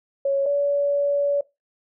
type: tone pair in turn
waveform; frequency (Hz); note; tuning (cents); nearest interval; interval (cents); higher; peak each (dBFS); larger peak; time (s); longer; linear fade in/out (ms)
sine; 553 / 570.2; C#5 / C#5; -4 / +49; minor second; 53; second; -18; neither; 0.25-0.46 / 0.46-1.41; second; 5
effects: noise-tail reverb RT60 0.2 s tail -19 dB re dry